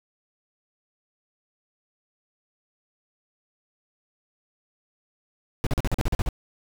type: noise bursts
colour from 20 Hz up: brown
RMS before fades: -22 dBFS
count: 10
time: 5.64-6.288 s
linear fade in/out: 0 ms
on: 27 ms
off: 42 ms
effects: none